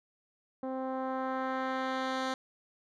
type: tone with low-pass filter sweep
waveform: 10% pulse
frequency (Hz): 261.6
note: C4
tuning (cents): 0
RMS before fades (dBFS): -34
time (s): 0.63-2.34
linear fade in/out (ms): 2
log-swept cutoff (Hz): 560 to 5300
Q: 0.9
effects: none